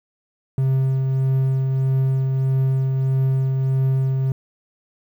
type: tone with tremolo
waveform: triangle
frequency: 132.9 Hz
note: C3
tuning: 27 cents sharp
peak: -13 dBFS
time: 0.58-4.32 s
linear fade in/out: 2 ms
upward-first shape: triangle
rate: 1.6 Hz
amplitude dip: 30%
effects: 9-bit